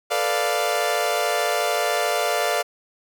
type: chord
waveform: sawtooth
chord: B half-diminished seventh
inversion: third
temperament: equal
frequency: 440 / 493.9 / 587.3 / 698.5 Hz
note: A4 / B4 / D5 / F5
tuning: 0 / 0 / 0 / 0 cents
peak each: -24 / -25 / -21 / -20 dBFS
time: 0.1-2.63 s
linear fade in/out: 20 ms
effects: none